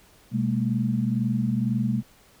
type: tone cluster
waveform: sine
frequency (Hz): 126 / 203.9 / 225.9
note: B2 / G#3 / A3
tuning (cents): +35 / -32 / +46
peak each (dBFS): -26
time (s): 0.31-2.03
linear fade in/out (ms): 50
effects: pink hiss -56 dBFS RMS until 2.4 s